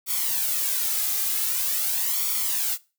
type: noise with flanger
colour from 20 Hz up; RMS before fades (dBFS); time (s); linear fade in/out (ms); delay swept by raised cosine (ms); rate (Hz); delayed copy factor
blue; -25; 0.06-2.78; 50; 0.88 to 2.48; 0.45; +0.7
effects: noise-tail reverb RT60 0.3 s tail -20 dB re dry